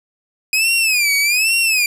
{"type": "tone with vibrato", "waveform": "sawtooth", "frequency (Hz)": 2489, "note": "D#7", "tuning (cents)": 0, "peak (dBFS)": -10, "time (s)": [0.53, 1.86], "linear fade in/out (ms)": 2, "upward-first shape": "sine", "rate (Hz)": 1.2, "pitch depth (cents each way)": 170, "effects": ["resampled to 32000 Hz", "7-bit"]}